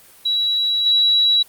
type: tone with level steps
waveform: sine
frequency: 3903 Hz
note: B7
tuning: 21 cents flat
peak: -16 / -12 dBFS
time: 0.25-1.43 s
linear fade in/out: 10 ms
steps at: 0.86 s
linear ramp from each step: 2 ms
effects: white hiss -47 dBFS RMS until 1.48 s + Opus 32 kbps